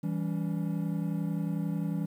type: chord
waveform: triangle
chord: C# diminished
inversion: first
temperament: equal with one note detuned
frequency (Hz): 164.81 / 196 / 282.8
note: E3 / G3 / C#4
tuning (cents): 0 / 0 / +35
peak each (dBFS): -29 / -32 / -35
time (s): 0.03-2.06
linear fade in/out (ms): 10
effects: 10-bit